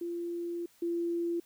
sine tone pair in turn, 343.7 / 341.3 Hz, F4 / F4, -28 / -40 cents, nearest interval unison, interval 12 cents, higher first, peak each -33 / -29 dBFS, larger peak second, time 0.01-0.66 / 0.82-1.4 s, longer first, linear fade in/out 5 ms, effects white hiss -64 dBFS RMS until 1.45 s

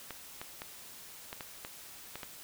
clicks, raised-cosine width 0.3 ms, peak -24 dBFS, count 8, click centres 0.107 / 0.415 / 0.619 / 1.329 / 1.408 / 1.649 / 2.156 / 2.232 s, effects white hiss -50 dBFS RMS until 2.43 s

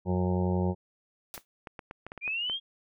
harmonic tone, 91 Hz, F#2, 28 cents flat, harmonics 1 / 2 / 4 / 5 / 6 / 7 / 8 / 9 / 10, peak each -29 / -28 / -33 / -39 / -38 / -45 / -46 / -40 / -42 dBFS, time 0.05-0.75 s, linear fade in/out 50 ms
white noise with exponential decay, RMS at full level -37 dBFS, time 1.34-1.45 s, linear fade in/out 0 ms, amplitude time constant 22 ms
clicks, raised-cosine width 0.5 ms, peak -25 dBFS, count 9, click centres 1.378 / 1.672 / 1.792 / 1.911 / 2.066 / 2.119 / 2.177 / 2.278 / 2.498 s
sine linear sweep, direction up, 2349 to 3300 Hz, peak -29 dBFS, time 2.21-2.6 s, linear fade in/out 50 ms
effects none

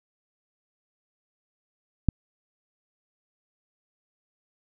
click, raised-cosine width 5 ms, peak -7 dBFS, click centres 2.087 s, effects none

